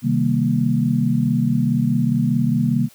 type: chord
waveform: sine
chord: C minor seventh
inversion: none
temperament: equal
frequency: 130.81 / 155.56 / 196 / 233.1 Hz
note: C3 / Eb3 / G3 / Bb3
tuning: 0 / 0 / 0 / 0 cents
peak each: -21 / -22 / -23 / -19 dBFS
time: 0.02-2.89 s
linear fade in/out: 50 ms
effects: white hiss -50 dBFS RMS until 2.94 s